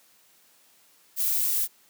violet noise, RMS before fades -25 dBFS, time 1.16-1.68 s, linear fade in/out 50 ms, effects white hiss -60 dBFS RMS until 1.89 s + high-pass 150 Hz 12 dB/octave

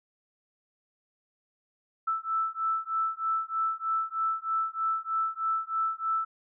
sine beating tone pair, 1318.5 / 1321.7 Hz, E6 / E6, 0 / +4 cents, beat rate 3.2 Hz, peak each -30 / -30 dBFS, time 2.07-6.25 s, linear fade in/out 10 ms, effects none

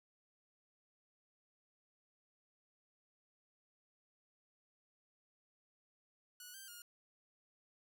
5% pulse tone with pitch steps, 1468 / 1569 / 1426 Hz, F#6 / G6 / F6, -14 / +1 / +36 cents, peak -40 dBFS, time 6.4-6.82 s, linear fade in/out 2 ms, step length 140 ms, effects none

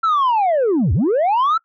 sine linear two-way sweep, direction down then up, 1358 to 69.3 to 1358 Hz, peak -11 dBFS, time 0.03-1.58 s, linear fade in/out 10 ms, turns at 0.93 s, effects noise-tail reverb RT60 0.1 s tail -22 dB re dry + tanh soft clip ceiling -12 dBFS

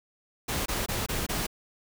pink noise bursts, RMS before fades -30 dBFS, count 5, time 0.48-1.468 s, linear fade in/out 10 ms, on 180 ms, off 22 ms, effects none

